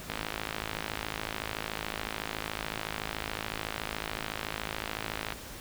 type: click train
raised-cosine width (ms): 0.3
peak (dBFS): -16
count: 282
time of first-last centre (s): 0.1-5.323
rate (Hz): 53.8
effects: pink hiss -44 dBFS RMS until 5.6 s